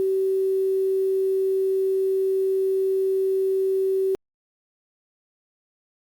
sine tone with quantisation, 383.1 Hz, G4, 40 cents flat, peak -19 dBFS, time 0-4.15 s, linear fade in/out 0 ms, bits 8, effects Opus 48 kbps

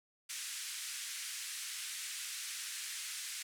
white band-pass noise, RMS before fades -43 dBFS, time 0.29-3.43 s, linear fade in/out 10 ms, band 1600 to 10000 Hz, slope 24 dB/octave, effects none

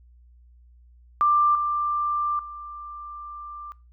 sine tone with level steps, 1184 Hz, D6, 14 cents sharp, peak -16 / -22 / -35 dBFS, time 1.21-3.72 s, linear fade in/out 0 ms, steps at 1.55 / 2.39 s, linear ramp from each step 2 ms, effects noise-tail reverb RT60 0.3 s tail -21 dB re dry + added 60 Hz sine -50 dBFS peak until 3.92 s

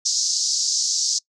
pink band-pass noise, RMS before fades -22 dBFS, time 0.05-1.19 s, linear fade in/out 10 ms, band 4700 to 6800 Hz, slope 48 dB/octave, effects noise-tail reverb RT60 0.1 s tail -24 dB re dry

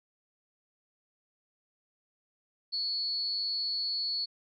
sine tone with amplitude modulation, 4399 Hz, C#8, 14 cents flat, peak -27 dBFS, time 2.72-4.26 s, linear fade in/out 20 ms, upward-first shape sine, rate 285 Hz, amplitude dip 55%, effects none

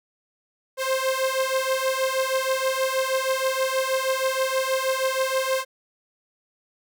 sawtooth beating tone pair, 523.3 / 529.6 Hz, C5 / C5, 0 / +21 cents, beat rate 6.3 Hz, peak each -21 dBFS, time 0.77-5.65 s, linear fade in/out 50 ms, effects none

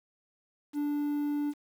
triangle tone with quantisation, 292.2 Hz, D4, 9 cents flat, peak -26 dBFS, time 0.73-1.54 s, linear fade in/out 50 ms, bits 9, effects none

